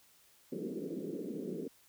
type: band-pass noise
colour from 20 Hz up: white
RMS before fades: -40 dBFS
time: 0.52-1.68 s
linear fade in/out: 5 ms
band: 170 to 450 Hz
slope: 48 dB/octave
effects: white hiss -65 dBFS RMS until 1.88 s